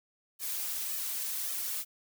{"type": "noise with flanger", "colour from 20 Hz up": "blue", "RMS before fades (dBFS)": -35, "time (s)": [0.39, 1.85], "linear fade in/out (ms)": 50, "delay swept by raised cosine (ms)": [1.6, 4.1], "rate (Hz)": 1.8, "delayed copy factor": 0.8, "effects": []}